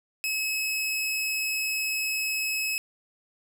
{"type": "tone", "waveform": "sawtooth", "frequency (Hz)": 2574, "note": "E7", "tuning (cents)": -42, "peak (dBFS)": -23, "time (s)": [0.24, 2.78], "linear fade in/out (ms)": 0, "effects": []}